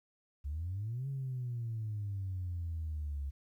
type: exponential two-way sweep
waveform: sine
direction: up then down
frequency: 68.4 to 138.7 to 68.4 Hz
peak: -34 dBFS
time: 0.44-3.31 s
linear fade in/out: 20 ms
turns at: 1.08 s
effects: tanh soft clip ceiling -31 dBFS + 12-bit